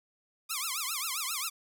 5% pulse tone with vibrato, 1178 Hz, D6, 5 cents sharp, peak -20 dBFS, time 0.49-1.5 s, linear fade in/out 20 ms, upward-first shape triangle, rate 7.5 Hz, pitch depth 290 cents each way, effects none

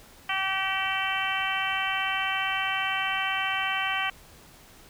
harmonic tone, 384.7 Hz, G4, 33 cents flat, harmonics 2 / 3 / 4 / 5 / 6 / 7 / 8, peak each -33 / -33 / -33 / -33 / -33 / -33 / -33 dBFS, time 0.29-4.1 s, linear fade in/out 5 ms, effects pink hiss -52 dBFS RMS until 4.89 s

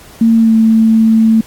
sine tone with pitch glide, 227.3 to 222.9 Hz, A#3 to A3, -43 to +23 cents, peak -5 dBFS, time 0.21-1.41 s, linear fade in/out 5 ms, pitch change -34 cents, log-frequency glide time 0.35-0.53 s, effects pink hiss -38 dBFS RMS until 1.46 s + AAC 64 kbps

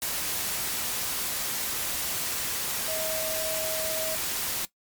sine tone in noise, 636 Hz, D#5, 38 cents sharp, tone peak -32 dBFS, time 2.88-4.15 s, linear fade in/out 0 ms, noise white, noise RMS -30 dBFS, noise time 0.02-4.65 s, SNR -5 dB, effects noise-tail reverb RT60 0.1 s tail -17 dB re dry + MP3 96 kbps

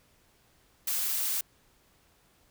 blue noise, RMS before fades -30 dBFS, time 0.87-1.41 s, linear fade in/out 5 ms, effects pink hiss -65 dBFS RMS until 2.5 s

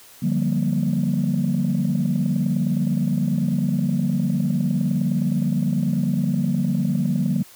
sine chord, G minor seventh, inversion second, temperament just, 147 / 176.4 / 196 / 235.2 Hz, D3 / F3 / G3 / Bb3, +2 / +18 / 0 / +16 cents, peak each -23 dBFS, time 0.22-7.43 s, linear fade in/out 10 ms, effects tanh soft clip ceiling -12 dBFS + white hiss -47 dBFS RMS until 7.55 s

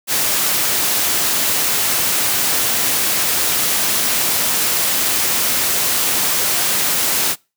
white noise, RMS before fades -17 dBFS, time 0.07-7.36 s, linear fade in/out 50 ms, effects noise-tail reverb RT60 0.3 s tail -26 dB re dry + high-pass 100 Hz 12 dB/octave

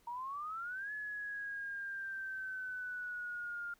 sine exponential two-way sweep, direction up then down, 932.3 to 1709 to 1403 Hz, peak -39 dBFS, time 0.07-3.74 s, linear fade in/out 5 ms, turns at 0.92 s, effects pink hiss -70 dBFS RMS until 3.79 s

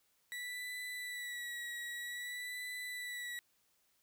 35% pulse tone with vibrato, 1952 Hz, B6, 21 cents flat, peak -39 dBFS, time 0.32-3.39 s, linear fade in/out 0 ms, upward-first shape sine, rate 0.52 Hz, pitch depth 34 cents each way, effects white hiss -75 dBFS RMS until 4.02 s

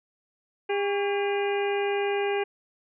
harmonic tone with a mistuned harmonic, 403.4 Hz, G4, 50 cents sharp, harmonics 1 / 2 / 3 / 4 / 5 / 6 / 7, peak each -25 / -31 / -42 / -37 / -39 / -36 / -40 dBFS, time 0.69-2.44 s, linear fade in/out 10 ms, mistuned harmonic 3, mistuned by -110 cents, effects none

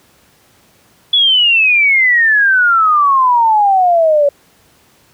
sine exponential sweep, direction down, 3441 to 562 Hz, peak -7 dBFS, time 1.13-4.29 s, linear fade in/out 5 ms, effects pink hiss -50 dBFS RMS until 5.13 s + high-pass 80 Hz 12 dB/octave

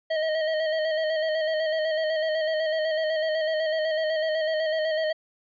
square tone with vibrato, 630 Hz, D#5, 21 cents sharp, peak -24 dBFS, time 0.1-5.13 s, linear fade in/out 10 ms, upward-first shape square, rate 8 Hz, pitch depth 33 cents each way, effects resampled to 11025 Hz

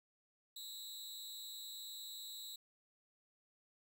sawtooth tone with amplitude modulation, 3914 Hz, B7, 16 cents flat, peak -40 dBFS, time 0.56-2.56 s, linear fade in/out 5 ms, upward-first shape sine, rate 251 Hz, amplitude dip 85%, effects 12-bit

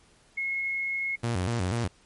sine tone, 2169 Hz, C#7, 38 cents flat, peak -27 dBFS, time 0.37-1.16 s, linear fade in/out 10 ms
sawtooth tone with vibrato, 103.7 Hz, G#2, 2 cents flat, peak -22 dBFS, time 1.23-1.88 s, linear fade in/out 10 ms, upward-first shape square, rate 4.1 Hz, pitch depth 220 cents each way
effects pink hiss -60 dBFS RMS until 2.05 s + MP3 48 kbps

